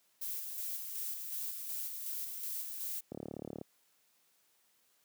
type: noise with tremolo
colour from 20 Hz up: violet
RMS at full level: -39 dBFS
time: 0.21-3.01 s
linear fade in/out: 10 ms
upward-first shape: square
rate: 2.7 Hz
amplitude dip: 35%
type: click train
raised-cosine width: 2 ms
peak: -27 dBFS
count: 19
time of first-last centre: 3.12-3.613 s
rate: 36.5 Hz
effects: white hiss -72 dBFS RMS until 5.04 s + high-pass 150 Hz 12 dB/octave